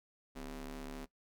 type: ring-modulated tone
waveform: sawtooth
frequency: 145.1 Hz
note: D3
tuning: 21 cents flat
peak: -36 dBFS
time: 0.35-1.06 s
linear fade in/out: 20 ms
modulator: 110 Hz
effects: noise-tail reverb RT60 0.1 s tail -18 dB re dry